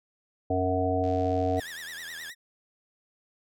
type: harmonic tone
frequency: 92.5 Hz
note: F#2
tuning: in tune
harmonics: 1 / 3 / 5 / 7 / 8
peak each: -30 / -30 / -30 / -30 / -30 dBFS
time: 0.5-1.6 s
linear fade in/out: 5 ms
type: click train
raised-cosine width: 0.2 ms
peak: -32 dBFS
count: 105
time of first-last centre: 1.04-2.296 s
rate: 82.8 Hz
type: tone with vibrato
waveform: sawtooth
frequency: 1778 Hz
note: A6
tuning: 18 cents sharp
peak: -34 dBFS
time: 1.56-2.35 s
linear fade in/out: 50 ms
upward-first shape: triangle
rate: 9.5 Hz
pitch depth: 200 cents each way
effects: none